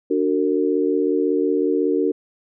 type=chord; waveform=sine; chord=D augmented; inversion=none; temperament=equal with one note detuned; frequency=293.7 / 370 / 455.5 Hz; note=D4 / F#4 / A#4; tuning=0 / 0 / -40 cents; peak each=-21 dBFS; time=0.1-2.12 s; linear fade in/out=10 ms; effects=none